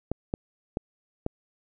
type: clicks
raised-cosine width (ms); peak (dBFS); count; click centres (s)
2; -14; 4; 0.116 / 0.339 / 0.771 / 1.264
effects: none